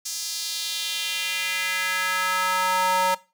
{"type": "tone with high-pass filter sweep", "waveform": "square", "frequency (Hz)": 185, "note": "F#3", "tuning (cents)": 0, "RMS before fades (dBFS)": -25, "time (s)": [0.05, 3.15], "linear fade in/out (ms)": 10, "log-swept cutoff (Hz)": [5800, 780], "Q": 2.2, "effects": ["noise-tail reverb RT60 0.3 s tail -20 dB re dry"]}